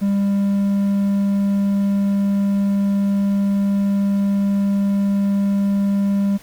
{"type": "tone", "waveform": "triangle", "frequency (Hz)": 199.3, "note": "G3", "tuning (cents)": 29, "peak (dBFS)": -13, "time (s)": [0.01, 6.38], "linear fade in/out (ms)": 20, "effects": ["pink hiss -45 dBFS RMS until 6.42 s"]}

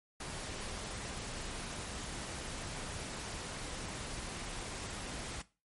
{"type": "noise", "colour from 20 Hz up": "pink", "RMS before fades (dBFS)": -42, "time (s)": [0.2, 5.42], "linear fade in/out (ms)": 5, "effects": ["noise-tail reverb RT60 0.3 s tail -18 dB re dry", "MP3 48 kbps"]}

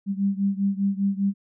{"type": "beating tone pair", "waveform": "sine", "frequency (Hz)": [196, 201], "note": ["G3", "G3"], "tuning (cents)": [0, 44], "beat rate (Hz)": 5, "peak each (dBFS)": [-23, -25], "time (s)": [0.06, 1.34], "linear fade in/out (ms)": 50, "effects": []}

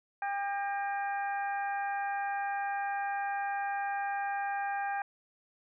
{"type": "harmonic tone with a mistuned harmonic", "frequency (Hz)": 400, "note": "G4", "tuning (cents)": 35, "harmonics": [2, 3, 4, 5, 6], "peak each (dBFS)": [-32, -46, -38, -46, -47], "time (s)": [0.22, 5.02], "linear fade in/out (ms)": 2, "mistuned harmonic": 5, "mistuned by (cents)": -110, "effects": []}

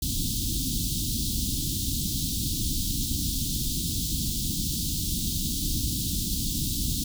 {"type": "band-stop noise", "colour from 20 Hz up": "pink", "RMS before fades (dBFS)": -28, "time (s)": [0.02, 7.04], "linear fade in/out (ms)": 5, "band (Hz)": [300, 3400], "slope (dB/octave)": 48, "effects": []}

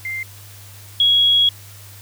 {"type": "tone pair in turn", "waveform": "sine", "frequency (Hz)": [2093, 3322], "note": ["C7", "G#7"], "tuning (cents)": [0, 0], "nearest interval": "minor sixth", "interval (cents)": 800, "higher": "second", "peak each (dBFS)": [-23, -11], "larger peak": "second", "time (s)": [[0.05, 0.23], [1, 1.49]], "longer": "second", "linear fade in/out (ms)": 2, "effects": ["added 100 Hz sine -40 dBFS peak until 2.01 s", "white hiss -43 dBFS RMS until 2.01 s"]}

